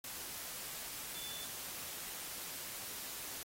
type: tone in noise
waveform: sine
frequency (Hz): 3500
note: A7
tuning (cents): -10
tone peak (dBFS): -48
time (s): 1.15-1.45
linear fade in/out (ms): 2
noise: white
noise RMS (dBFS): -45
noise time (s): 0.04-3.43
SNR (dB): -6
effects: AAC 48 kbps